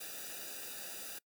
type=noise with comb filter; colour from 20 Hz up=white; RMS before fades=-45 dBFS; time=0-1.19 s; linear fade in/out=10 ms; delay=0.93 ms; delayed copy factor=-1; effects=noise-tail reverb RT60 0.1 s tail -24 dB re dry